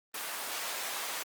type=high-pass noise; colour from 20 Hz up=pink; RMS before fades=-37 dBFS; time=0.14-1.23 s; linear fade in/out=5 ms; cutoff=770 Hz; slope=12 dB/octave; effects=Opus 24 kbps